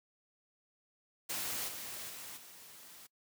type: noise with level steps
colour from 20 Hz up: white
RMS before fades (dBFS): -38 / -44 / -47 / -54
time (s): 1.29-3.07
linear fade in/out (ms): 10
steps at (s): 1.67 / 2.08 / 2.36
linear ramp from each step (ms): 20
effects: noise-tail reverb RT60 0.1 s tail -22 dB re dry + high-pass 100 Hz 12 dB/octave